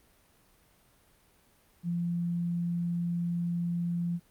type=tone; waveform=sine; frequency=172.3 Hz; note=F3; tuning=23 cents flat; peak=-28 dBFS; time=1.83-4.2 s; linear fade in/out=50 ms; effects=pink hiss -64 dBFS RMS until 4.3 s + Opus 32 kbps